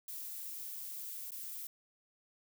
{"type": "noise with dropouts", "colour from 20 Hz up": "violet", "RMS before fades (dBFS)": -44, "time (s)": [0.08, 1.67], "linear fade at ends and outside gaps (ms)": 2, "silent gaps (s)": [1.307, 1.318], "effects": []}